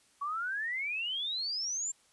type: exponential sweep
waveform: sine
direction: up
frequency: 1113 to 7459 Hz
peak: -32 dBFS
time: 0.21-1.92 s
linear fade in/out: 10 ms
effects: white hiss -66 dBFS RMS until 2.12 s + resampled to 24000 Hz